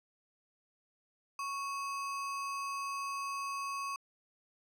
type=tone with sample-and-hold; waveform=sine; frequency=1108.7 Hz; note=C#6; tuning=in tune; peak=-35 dBFS; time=1.39-3.96 s; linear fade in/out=2 ms; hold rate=3675 Hz; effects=low-pass 9000 Hz 12 dB/octave